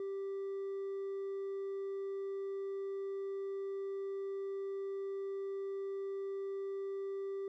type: tone with hard clipping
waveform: sine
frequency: 392 Hz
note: G4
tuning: in tune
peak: -38 dBFS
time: 0-7.48 s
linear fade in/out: 2 ms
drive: 2 dB
effects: none